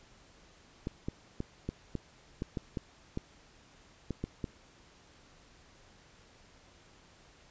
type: clicks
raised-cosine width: 3 ms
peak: -21 dBFS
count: 12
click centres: 0.871 / 1.085 / 1.404 / 1.69 / 1.953 / 2.421 / 2.572 / 2.772 / 3.174 / 4.107 / 4.24 / 4.442 s
effects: pink hiss -60 dBFS RMS until 7.5 s + resampled to 16000 Hz